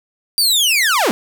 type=linear sweep; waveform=sawtooth; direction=down; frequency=4769 to 181.1 Hz; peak=-9 dBFS; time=0.38-1.11 s; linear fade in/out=0 ms; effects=none